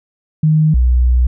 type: tone pair in turn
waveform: sine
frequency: 155.4 / 61.67 Hz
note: D#3 / B1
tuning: -2 / -2 cents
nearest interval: octave + major third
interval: 1600 cents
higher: first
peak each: -8 dBFS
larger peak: neither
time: 0.43-0.74 / 0.74-1.27 s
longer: second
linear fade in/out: 5 ms
effects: none